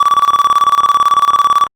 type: tone with tremolo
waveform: triangle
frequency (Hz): 1149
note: D6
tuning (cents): -38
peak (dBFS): -3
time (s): 0-1.67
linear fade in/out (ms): 5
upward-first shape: square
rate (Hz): 18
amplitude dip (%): 80
effects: Opus 24 kbps